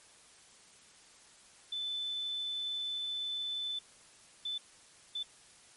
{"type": "tone bursts at uneven times", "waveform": "sine", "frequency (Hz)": 3514, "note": "A7", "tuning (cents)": -3, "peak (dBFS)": -34, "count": 3, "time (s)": [[1.72, 3.79], [4.45, 4.58], [5.15, 5.23]], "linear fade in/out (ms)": 5, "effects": ["white hiss -59 dBFS RMS until 5.76 s", "MP3 48 kbps"]}